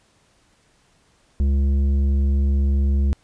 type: tone with tanh clipping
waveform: sine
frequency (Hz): 69.3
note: C#2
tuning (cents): 0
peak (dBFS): -17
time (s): 1.4-3.13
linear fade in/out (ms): 0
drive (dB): 9
effects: pink hiss -60 dBFS RMS until 3.23 s + resampled to 22050 Hz